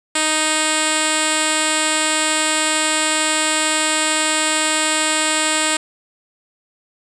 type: tone with low-pass filter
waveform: 5% pulse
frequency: 311.1 Hz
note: D#4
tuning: in tune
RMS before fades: -18 dBFS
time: 0.15-5.77 s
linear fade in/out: 5 ms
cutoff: 7800 Hz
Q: 5.2
effects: none